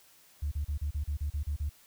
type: tone bursts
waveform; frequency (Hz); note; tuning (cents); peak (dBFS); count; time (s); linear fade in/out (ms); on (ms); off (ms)
sine; 73.42; D2; 0; -28; 10; 0.42-1.695; 10; 96; 35
effects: tanh soft clip ceiling -25 dBFS + white hiss -60 dBFS RMS until 1.86 s